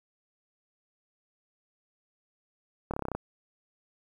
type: slowing click train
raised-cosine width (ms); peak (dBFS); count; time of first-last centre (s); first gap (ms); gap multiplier
1; -18; 9; 2.91-3.15; 27; 1.03
effects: 9-bit